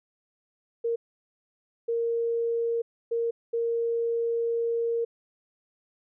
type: tone bursts at uneven times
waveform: sine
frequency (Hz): 464.6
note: A#4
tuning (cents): -6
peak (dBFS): -24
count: 4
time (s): 0.84-0.96 / 1.88-2.82 / 3.11-3.31 / 3.53-5.05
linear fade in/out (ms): 10
effects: none